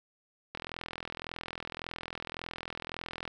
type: click train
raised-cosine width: 0.3 ms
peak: -21 dBFS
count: 115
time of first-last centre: 0.55-3.277 s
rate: 41.8 Hz
effects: none